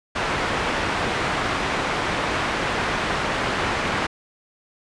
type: low-pass noise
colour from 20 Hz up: white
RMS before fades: -24 dBFS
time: 0.15-4.07 s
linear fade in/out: 10 ms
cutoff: 1800 Hz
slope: 12 dB/octave
effects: resampled to 22050 Hz